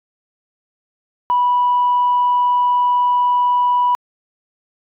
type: tone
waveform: sine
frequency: 982 Hz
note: B5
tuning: 10 cents flat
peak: -11 dBFS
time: 1.3-3.95 s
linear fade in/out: 0 ms
effects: tanh soft clip ceiling -8 dBFS